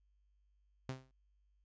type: tone with exponential decay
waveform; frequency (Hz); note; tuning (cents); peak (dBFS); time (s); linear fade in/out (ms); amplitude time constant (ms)
sawtooth; 130.81; C3; 0; -33; 0.89-1.11; 0; 47
effects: added 50 Hz sine -70 dBFS peak until 1.64 s + resampled to 16000 Hz